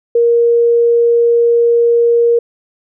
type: tone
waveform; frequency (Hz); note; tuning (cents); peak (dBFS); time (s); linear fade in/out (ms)
sine; 470; A#4; +14; -7; 0.15-2.39; 5
effects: none

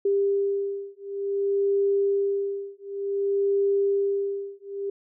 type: beating tone pair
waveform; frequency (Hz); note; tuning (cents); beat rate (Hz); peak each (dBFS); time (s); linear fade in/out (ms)
sine; 397.8 / 398.35; G4 / G4; +25 / +28; 0.55; -25; 0.05-4.9; 5
effects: none

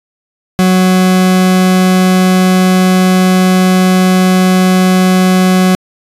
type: tone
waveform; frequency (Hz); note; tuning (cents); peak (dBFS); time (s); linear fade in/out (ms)
40% pulse; 185; F#3; 0; -5; 0.59-5.75; 0
effects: resampled to 32000 Hz

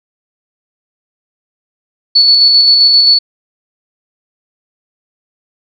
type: tone with tremolo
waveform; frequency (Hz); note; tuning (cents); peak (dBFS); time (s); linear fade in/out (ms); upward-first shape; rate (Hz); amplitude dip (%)
sine; 4435; C#8; 0; -3; 2.15-3.19; 10; square; 7.6; 25
effects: none

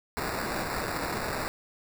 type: noise with sample-and-hold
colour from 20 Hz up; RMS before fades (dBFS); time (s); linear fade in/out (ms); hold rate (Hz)
white; -32; 0.17-1.48; 0; 3150
effects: none

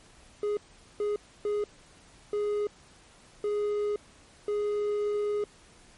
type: tone bursts at uneven times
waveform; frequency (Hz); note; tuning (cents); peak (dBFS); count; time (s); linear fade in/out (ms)
triangle; 415.3; G#4; 0; -24; 6; 0.43-0.57 / 1-1.16 / 1.45-1.64 / 2.33-2.67 / 3.44-3.96 / 4.48-5.44; 2
effects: pink hiss -56 dBFS RMS until 5.97 s + MP3 48 kbps

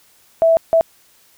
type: tone bursts at uneven times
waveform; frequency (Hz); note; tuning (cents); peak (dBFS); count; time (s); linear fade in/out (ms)
sine; 657; E5; -6; -9; 2; 0.42-0.57 / 0.73-0.81; 0
effects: white hiss -53 dBFS RMS until 1.37 s

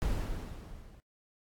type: noise with level ramp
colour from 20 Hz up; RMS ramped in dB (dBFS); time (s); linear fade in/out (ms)
brown; -29 to -54; 0.02-1; 0
effects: AAC 64 kbps

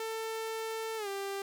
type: tone with pitch glide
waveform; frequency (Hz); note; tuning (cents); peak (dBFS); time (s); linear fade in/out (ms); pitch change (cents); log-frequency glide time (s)
sawtooth; 445.8 to 394.9; A4 to G4; +23 to +13; -31; 0-1.42; 2; -210; 0.97-1.08
effects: none

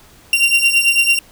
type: beating tone pair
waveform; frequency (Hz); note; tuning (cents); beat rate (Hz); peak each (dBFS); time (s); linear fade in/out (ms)
40% pulse; 2759 / 2768; F7 / F7; -22 / -16; 9; -13; 0.33-1.19; 2
effects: pink hiss -46 dBFS RMS until 1.31 s

